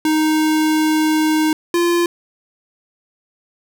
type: tone pair in turn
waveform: square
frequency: 311.1 / 345.3 Hz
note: D#4 / F4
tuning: 0 / -20 cents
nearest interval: major second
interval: 180 cents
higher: second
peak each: -14 dBFS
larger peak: neither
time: 0.05-1.53 / 1.74-2.06 s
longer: first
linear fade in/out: 2 ms
effects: none